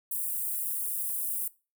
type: high-pass noise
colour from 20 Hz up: white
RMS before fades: -32 dBFS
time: 0.11-1.48 s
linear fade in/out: 5 ms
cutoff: 8800 Hz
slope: 48 dB/octave
effects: noise-tail reverb RT60 0.3 s tail -20 dB re dry